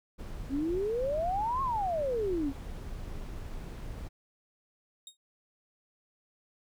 brown noise, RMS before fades -40 dBFS, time 0.18-4.09 s, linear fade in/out 20 ms
sine exponential two-way sweep, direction up then down, 261.2 to 1098 to 261.2 Hz, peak -28 dBFS, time 0.49-2.53 s, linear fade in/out 50 ms, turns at 1.62 s
25% pulse tone with exponential decay, 3729 Hz, A#7, in tune, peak -37 dBFS, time 5.07-5.17 s, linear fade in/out 2 ms, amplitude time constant 21 ms
effects none

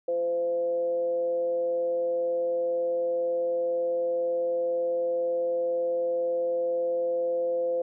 sine tone with frequency modulation, 514 Hz, C5, 31 cents flat, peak -24 dBFS, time 0.08-7.82 s, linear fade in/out 5 ms, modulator 170 Hz, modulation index 0.34, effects none

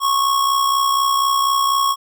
square tone with amplitude modulation, 1100 Hz, C#6, 14 cents flat, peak -13 dBFS, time 0-1.96 s, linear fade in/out 50 ms, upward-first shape sine, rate 64.1 Hz, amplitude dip 50%, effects none

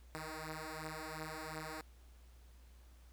5% pulse beating tone pair, 155.6 / 158.4 Hz, D#3 / D#3, 0 / +31 cents, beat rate 2.8 Hz, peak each -35 / -35 dBFS, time 0.15-1.81 s, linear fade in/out 0 ms, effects added 60 Hz sine -57 dBFS peak until 3.12 s + pink hiss -69 dBFS RMS until 3.12 s

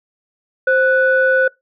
sine tone pair together, 523.3 / 1483 Hz, C5 / F#6, 0 / +4 cents, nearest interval octave + tritone, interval 1804 cents, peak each -13 dBFS, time 0.67-1.48 s, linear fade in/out 5 ms, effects noise-tail reverb RT60 0.2 s tail -25 dB re dry + tanh soft clip ceiling -3 dBFS

